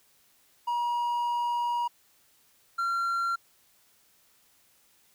triangle tone pair in turn, 956 / 1372.9 Hz, A#5 / F6, +43 / -30 cents, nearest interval tritone, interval 627 cents, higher second, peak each -24 dBFS, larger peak neither, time 0.67-1.88 / 2.78-3.36 s, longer first, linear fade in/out 10 ms, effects white hiss -64 dBFS RMS until 5.14 s

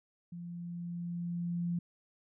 sine tone with level ramp, 172.8 Hz, F3, 18 cents flat, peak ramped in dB -41 to -30 dBFS, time 0.32-1.79 s, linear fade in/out 5 ms, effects none

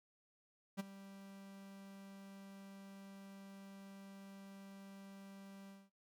45% pulse tone with ADSR envelope, 196 Hz, G3, in tune, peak -36 dBFS, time 0.77-5.9 s, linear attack 28 ms, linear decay 18 ms, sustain -17 dB, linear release 210 ms, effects noise-tail reverb RT60 0.2 s tail -22 dB re dry + MP3 96 kbps

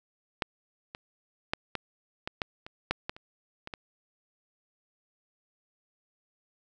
clicks, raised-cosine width 0.3 ms, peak -11 / -23 / -11 / -15 / -17 / -13 / -26 / -10 / -16 / -30 / -23 / -21 dBFS, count 12, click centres 0.422 / 0.949 / 1.535 / 1.753 / 2.275 / 2.418 / 2.665 / 2.91 / 3.095 / 3.165 / 3.674 / 3.738 s, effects none

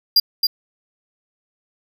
square tone with echo, 4800 Hz, D8, 37 cents sharp, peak -10 dBFS, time 0.16-0.2 s, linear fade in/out 5 ms, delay 270 ms, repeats 1, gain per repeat -4 dB, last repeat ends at 0.47 s, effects none

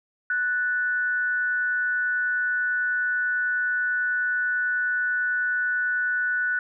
sine tone pair together, 1480 / 1750.8 Hz, F#6 / A6, 0 / -9 cents, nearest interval minor third, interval 291 cents, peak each -22 / -33 dBFS, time 0.3-6.59 s, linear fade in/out 2 ms, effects none

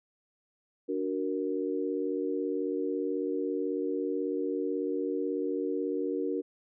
sine chord, D augmented, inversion none, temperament equal with one note detuned, 291.8 / 370 / 466.2 Hz, D4 / F#4 / A#4, -11 / 0 / 0 cents, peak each -33 dBFS, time 0.88-6.42 s, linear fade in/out 20 ms, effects none

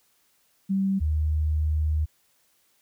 sine tone pair in turn, 193.8 / 76.91 Hz, G3 / D#2, -20 / -20 cents, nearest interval octave + major third, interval 1600 cents, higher first, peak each -21 dBFS, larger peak neither, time 0.69-1 / 1-2.06 s, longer second, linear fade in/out 20 ms, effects white hiss -66 dBFS RMS until 2.81 s

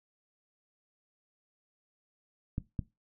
clicks, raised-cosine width 5 ms, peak -20 dBFS, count 2, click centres 2.581 / 2.792 s, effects noise-tail reverb RT60 0.2 s tail -17 dB re dry

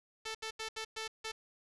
5% pulse tone bursts at uneven times, 441.6 Hz, A4, 6 cents sharp, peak -27 dBFS, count 6, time 0.25-0.35 / 0.42-0.51 / 0.59-0.69 / 0.76-0.85 / 0.96-1.08 / 1.24-1.32 s, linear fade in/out 10 ms, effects resampled to 22050 Hz + 9-bit

